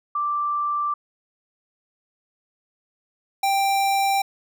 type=tone pair in turn; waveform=sine / square; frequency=1174.7 / 786.4 Hz; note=D6 / G5; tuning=0 / +5 cents; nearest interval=perfect fifth; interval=695 cents; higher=first; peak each=-21 / -19 dBFS; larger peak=second; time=0.15-0.94 / 3.43-4.22 s; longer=neither; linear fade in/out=5 ms; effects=none